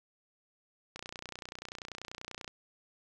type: click train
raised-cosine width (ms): 0.2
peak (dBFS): -24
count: 47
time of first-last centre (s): 0.96-2.478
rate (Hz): 30.3
effects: none